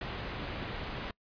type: low-pass noise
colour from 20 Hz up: pink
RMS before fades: -39 dBFS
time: 0.01-1.11 s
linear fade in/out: 2 ms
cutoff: 3800 Hz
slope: 24 dB/octave
effects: noise-tail reverb RT60 0.1 s tail -25 dB re dry + resampled to 11025 Hz